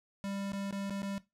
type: tone with dropouts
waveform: square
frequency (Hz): 197.9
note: G3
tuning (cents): +17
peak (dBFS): -36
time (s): 0.24-1.18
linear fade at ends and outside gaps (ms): 0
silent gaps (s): 0.52-0.533 / 0.709-0.726 / 0.897-0.906 / 1.02-1.03
effects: noise-tail reverb RT60 0.2 s tail -17 dB re dry + low-pass 10000 Hz 12 dB/octave